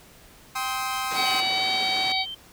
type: chord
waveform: sawtooth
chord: C minor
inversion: second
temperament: equal with one note detuned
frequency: 784 / 1046.5 / 1275.1 Hz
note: G5 / C6 / Eb6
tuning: 0 / 0 / +42 cents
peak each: -27 dBFS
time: 0.55-1.41 s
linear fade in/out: 10 ms
type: band-pass noise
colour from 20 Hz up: pink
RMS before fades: -36 dBFS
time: 1.11-2.12 s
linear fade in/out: 0 ms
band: 260 to 7200 Hz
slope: 12 dB/octave
type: harmonic tone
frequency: 760 Hz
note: F#5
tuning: 46 cents sharp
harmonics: 1 / 3 / 5 / 6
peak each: -28 / -28 / -28 / -28 dBFS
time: 1.14-2.26 s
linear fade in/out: 50 ms
type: tone with pitch glide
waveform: sine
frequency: 2960 to 3120 Hz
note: F#7 to G7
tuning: 0 to -9 cents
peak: -32 dBFS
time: 1.25-2.35 s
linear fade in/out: 10 ms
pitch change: +91 cents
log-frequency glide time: 1.45-1.71 s
effects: pink hiss -51 dBFS RMS until 2.52 s